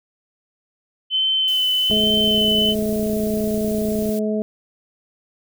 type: tone with vibrato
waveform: sine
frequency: 3049 Hz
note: G7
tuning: 49 cents flat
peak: -16 dBFS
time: 1.1-2.75 s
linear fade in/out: 50 ms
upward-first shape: sine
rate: 1.2 Hz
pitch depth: 18 cents each way
type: noise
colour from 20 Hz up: blue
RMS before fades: -36 dBFS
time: 1.48-4.19 s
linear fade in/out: 0 ms
type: click train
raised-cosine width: 3 ms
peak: -19 dBFS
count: 65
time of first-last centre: 1.9-4.092 s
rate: 29.2 Hz
type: harmonic tone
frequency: 213.7 Hz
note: G#3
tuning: 50 cents sharp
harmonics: 1 / 2 / 3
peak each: -21 / -24 / -26 dBFS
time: 1.91-4.42 s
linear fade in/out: 0 ms
effects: none